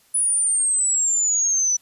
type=exponential sweep; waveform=sine; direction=down; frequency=9956 to 5920 Hz; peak=-17 dBFS; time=0.14-1.77 s; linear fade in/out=10 ms; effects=white hiss -58 dBFS RMS until 1.81 s + resampled to 32000 Hz